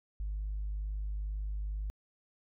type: tone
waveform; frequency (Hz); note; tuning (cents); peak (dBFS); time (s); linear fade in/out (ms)
sine; 51.1; G#1; -27; -32; 0.2-1.9; 0
effects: tanh soft clip ceiling -30 dBFS